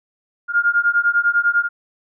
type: beating tone pair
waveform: sine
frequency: 1408 / 1418 Hz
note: F6 / F6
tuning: +14 / +26 cents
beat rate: 10 Hz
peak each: -17 dBFS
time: 0.48-1.69 s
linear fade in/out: 50 ms
effects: none